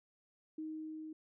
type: tone with level ramp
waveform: sine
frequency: 313.1 Hz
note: D#4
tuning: 11 cents sharp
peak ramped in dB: -39 to -44 dBFS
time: 0.58-1.13 s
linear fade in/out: 5 ms
effects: none

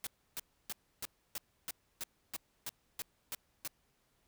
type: noise bursts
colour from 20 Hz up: white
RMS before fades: -40 dBFS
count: 12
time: 0.04-3.676 s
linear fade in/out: 0 ms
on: 28 ms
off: 300 ms
effects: pink hiss -75 dBFS RMS until 4.27 s

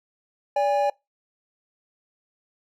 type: tone pair together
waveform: triangle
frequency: 576.3 / 815 Hz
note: D5 / G#5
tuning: -33 / -33 cents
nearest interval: tritone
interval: 600 cents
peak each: -20 / -20 dBFS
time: 0.56-0.9 s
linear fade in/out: 5 ms
effects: noise-tail reverb RT60 0.2 s tail -23 dB re dry

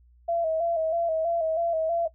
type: tone with vibrato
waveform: sine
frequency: 659.3 Hz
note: E5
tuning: in tune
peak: -23 dBFS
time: 0.28-2.08 s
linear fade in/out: 10 ms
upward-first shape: square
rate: 3.1 Hz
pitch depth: 50 cents each way
effects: noise-tail reverb RT60 0.1 s tail -18 dB re dry + added 60 Hz sine -54 dBFS peak until 2.14 s

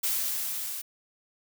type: noise with level ramp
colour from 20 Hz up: blue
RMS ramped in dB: -27 to -36 dBFS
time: 0.03-0.82 s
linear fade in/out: 10 ms
effects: none

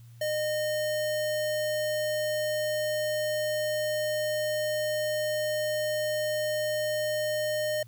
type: tone with sample-and-hold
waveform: sine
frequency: 610 Hz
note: D#5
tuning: 34 cents flat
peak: -26 dBFS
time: 0.21-7.83 s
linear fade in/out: 5 ms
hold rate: 2450 Hz
effects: added 117 Hz sine -47 dBFS peak until 7.87 s + white hiss -64 dBFS RMS until 7.87 s

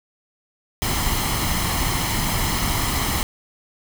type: noise with comb filter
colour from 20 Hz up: pink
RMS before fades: -22 dBFS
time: 0.82-3.23 s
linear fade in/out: 0 ms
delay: 0.97 ms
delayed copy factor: +0.55
effects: none

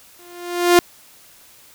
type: tone with exponential growth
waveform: sawtooth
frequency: 350.8 Hz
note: F4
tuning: 8 cents sharp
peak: -3 dBFS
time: 0.19-0.79 s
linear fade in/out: 0 ms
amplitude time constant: 130 ms
effects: white hiss -48 dBFS RMS until 1.74 s

